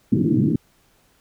white band-pass noise, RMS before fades -18 dBFS, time 0.12-0.56 s, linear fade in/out 5 ms, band 110 to 330 Hz, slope 48 dB/octave, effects pink hiss -60 dBFS RMS until 1.2 s

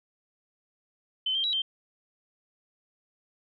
sine tone with pitch steps, 3060 / 3170 / 3888 / 3150 Hz, G7 / G7 / B7 / G7, -42 / +19 / -28 / +8 cents, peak -25 dBFS, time 1.26-1.62 s, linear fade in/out 5 ms, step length 90 ms, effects none

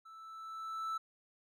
triangle tone with level ramp, 1318.5 Hz, E6, in tune, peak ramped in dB -50 to -32 dBFS, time 0.05-0.98 s, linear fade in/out 10 ms, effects none

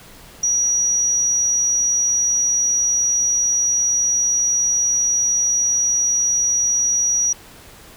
sine tone, 5790 Hz, F#8, 38 cents flat, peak -15 dBFS, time 0.43-7.33 s, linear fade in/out 5 ms, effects pink hiss -43 dBFS RMS until 7.96 s

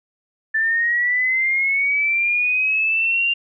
sine linear sweep, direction up, 1758 to 2794 Hz, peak -16 dBFS, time 0.54-3.34 s, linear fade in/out 10 ms, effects none

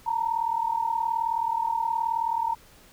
sine tone pair together, 903.1 / 942 Hz, A5 / A#5, +45 / +18 cents, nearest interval minor second, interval 73 cents, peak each -26 / -27 dBFS, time 0.06-2.55 s, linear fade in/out 10 ms, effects pink hiss -54 dBFS RMS until 2.92 s

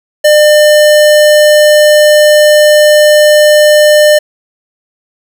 square tone, 600 Hz, D5, 37 cents sharp, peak -3 dBFS, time 0.24-4.19 s, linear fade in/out 10 ms, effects none

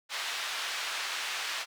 white band-pass noise, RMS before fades -35 dBFS, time 0.09-1.66 s, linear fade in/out 50 ms, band 980 to 3700 Hz, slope 12 dB/octave, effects none

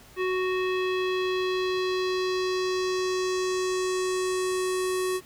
square tone with low-pass filter sweep, 370.3 Hz, F#4, 1 cent sharp, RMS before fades -27 dBFS, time 0.16-5.21 s, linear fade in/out 50 ms, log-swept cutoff 2500 to 11000 Hz, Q 2, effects pink hiss -52 dBFS RMS until 5.25 s

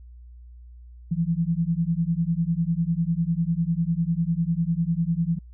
sine beating tone pair, 162.6 / 172.6 Hz, E3 / F3, -23 / -20 cents, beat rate 10 Hz, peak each -24 dBFS, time 1.11-5.39 s, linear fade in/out 10 ms, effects added 60 Hz sine -42 dBFS peak until 5.53 s

